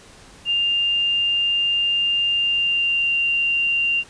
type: tone with pitch glide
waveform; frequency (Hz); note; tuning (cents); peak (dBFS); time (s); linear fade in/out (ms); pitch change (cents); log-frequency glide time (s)
sine; 2800 to 2777; F7 to F7; +4 to -10; -17; 0.45-4.04; 50; -14; 2.32-3.14
effects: pink hiss -46 dBFS RMS until 4.09 s + resampled to 22050 Hz